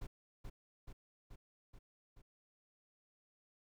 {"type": "noise with echo", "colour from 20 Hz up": "brown", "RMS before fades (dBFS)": -44, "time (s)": [0.01, 0.07], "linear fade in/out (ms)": 10, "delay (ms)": 430, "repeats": 5, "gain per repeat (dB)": -3, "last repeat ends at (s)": 2.22, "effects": []}